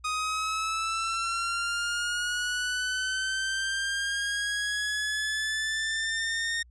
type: linear sweep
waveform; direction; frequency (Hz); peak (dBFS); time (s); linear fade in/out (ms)
sawtooth; up; 1244.5 to 1844; -24; 0.04-6.63; 10
effects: added 60 Hz sine -52 dBFS peak until 6.7 s + resampled to 22050 Hz